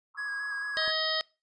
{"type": "band-pass noise", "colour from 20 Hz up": "white", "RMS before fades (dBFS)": -47, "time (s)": [0.14, 0.9], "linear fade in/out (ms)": 20, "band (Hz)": [1000, 1300], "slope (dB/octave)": 96}
{"type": "tone with vibrato", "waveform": "triangle", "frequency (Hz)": 1661.2, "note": "G#6", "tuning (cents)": 0, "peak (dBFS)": -30, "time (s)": [0.17, 0.92], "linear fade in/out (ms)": 20, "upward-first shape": "square", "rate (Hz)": 4.4, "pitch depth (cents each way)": 15}
{"type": "harmonic tone", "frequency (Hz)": 632, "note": "D#5", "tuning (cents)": 27, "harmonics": [1, 2, 3, 5, 6, 7, 8], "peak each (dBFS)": [-35, -37, -34, -34, -35, -36, -34], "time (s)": [0.77, 1.21], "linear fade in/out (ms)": 0}
{"type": "click", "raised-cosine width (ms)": 2, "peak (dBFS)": -34, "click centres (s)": 0.878}
{"effects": ["noise-tail reverb RT60 0.3 s tail -24 dB re dry", "resampled to 22050 Hz"]}